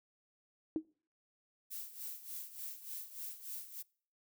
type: tone with exponential decay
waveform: sine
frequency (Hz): 316.7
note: D#4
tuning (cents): +31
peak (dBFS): -28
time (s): 0.76-0.85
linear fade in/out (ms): 1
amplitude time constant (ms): 19
type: noise with tremolo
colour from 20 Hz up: violet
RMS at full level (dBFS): -43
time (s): 1.7-3.83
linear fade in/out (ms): 20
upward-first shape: sine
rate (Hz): 3.4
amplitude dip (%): 75
effects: noise-tail reverb RT60 0.5 s tail -25 dB re dry